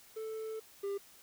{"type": "tone pair in turn", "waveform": "triangle", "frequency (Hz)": [440, 398.7], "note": ["A4", "G4"], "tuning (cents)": [0, 29], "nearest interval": "major second", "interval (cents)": 171, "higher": "first", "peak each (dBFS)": [-36, -32], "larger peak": "second", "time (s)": [[0.16, 0.6], [0.83, 0.98]], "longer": "first", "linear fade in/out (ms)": 10, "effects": ["white hiss -59 dBFS RMS until 1.22 s"]}